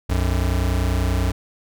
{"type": "tone pair together", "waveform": "square", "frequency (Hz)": [60.4, 90.5], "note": ["B1", "F#2"], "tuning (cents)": [-38, -38], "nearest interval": "perfect fifth", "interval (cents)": 700, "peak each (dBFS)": [-21, -22], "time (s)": [0.09, 1.32], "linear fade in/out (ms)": 10, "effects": []}